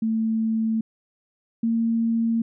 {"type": "tone pair in turn", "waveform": "sine", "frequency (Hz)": [222.6, 228.6], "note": ["A3", "A#3"], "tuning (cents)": [20, -34], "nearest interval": "unison", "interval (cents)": 46, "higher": "second", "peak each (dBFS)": [-20, -19], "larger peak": "second", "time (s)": [[0.02, 0.81], [1.63, 2.42]], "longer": "neither", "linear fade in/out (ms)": 5, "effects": []}